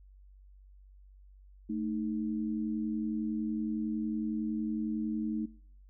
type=tone pair together; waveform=sine; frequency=220.2 / 311.1 Hz; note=A3 / D#4; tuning=+2 / 0 cents; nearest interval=tritone; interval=598 cents; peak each=-33 / -36 dBFS; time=1.69-5.46 s; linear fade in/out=10 ms; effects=noise-tail reverb RT60 0.6 s tail -22 dB re dry + added 48 Hz sine -53 dBFS peak until 5.89 s